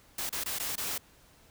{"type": "noise with dropouts", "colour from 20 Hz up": "white", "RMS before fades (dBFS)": -34, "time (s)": [0.18, 0.98], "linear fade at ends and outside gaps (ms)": 5, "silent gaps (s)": [[0.294, 0.326], [0.438, 0.459], [0.587, 0.597], [0.757, 0.778]], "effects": ["pink hiss -60 dBFS RMS until 1.5 s"]}